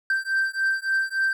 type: beating tone pair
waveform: triangle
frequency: 1563 / 1566.5 Hz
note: G6 / G6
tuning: -6 / -2 cents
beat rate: 3.5 Hz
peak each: -23 dBFS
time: 0.1-1.33 s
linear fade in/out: 2 ms
effects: none